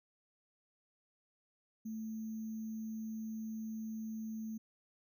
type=tone with sample-and-hold; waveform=sine; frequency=220 Hz; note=A3; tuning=in tune; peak=-39 dBFS; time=1.85-4.58 s; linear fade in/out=10 ms; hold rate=6300 Hz; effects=none